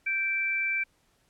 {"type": "tone pair together", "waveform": "sine", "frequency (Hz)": [1568, 2335], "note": ["G6", "D7"], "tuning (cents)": [0, -11], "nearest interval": "perfect fifth", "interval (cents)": 689, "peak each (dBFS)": [-34, -26], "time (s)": [0.06, 0.84], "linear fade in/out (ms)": 10, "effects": ["pink hiss -68 dBFS RMS until 1.29 s", "low-pass 12000 Hz 12 dB/octave"]}